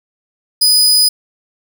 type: tone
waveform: sawtooth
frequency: 4978 Hz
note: D#8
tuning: in tune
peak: -5 dBFS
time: 0.61-1.09 s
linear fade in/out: 10 ms
effects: none